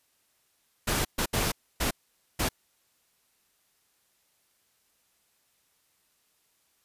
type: noise bursts at uneven times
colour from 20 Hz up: pink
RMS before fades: -27 dBFS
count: 5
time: 0.87-1.05 / 1.18-1.26 / 1.33-1.52 / 1.8-1.91 / 2.39-2.49 s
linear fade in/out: 10 ms
effects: white hiss -70 dBFS RMS until 6.84 s + resampled to 32000 Hz